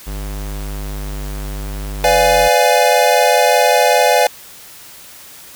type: tone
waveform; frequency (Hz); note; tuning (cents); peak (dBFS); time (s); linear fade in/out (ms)
square; 50.3; G1; +45; -23; 0.06-2.49; 20
type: chord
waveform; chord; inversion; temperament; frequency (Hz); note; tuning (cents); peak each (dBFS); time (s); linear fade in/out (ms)
square; B diminished seventh; none; equal with one note detuned; 502.2 / 587.3 / 698.5 / 830.6; B4 / D5 / F5 / Ab5; +29 / 0 / 0 / 0; -16; 2.04-4.27; 2
effects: white hiss -38 dBFS RMS until 5.55 s